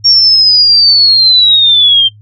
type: linear sweep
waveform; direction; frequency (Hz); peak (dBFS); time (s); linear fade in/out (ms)
sine; down; 5550 to 3136; -3; 0.04-2.09; 20
effects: noise-tail reverb RT60 0.1 s tail -19 dB re dry + added 105 Hz sine -35 dBFS peak until 2.21 s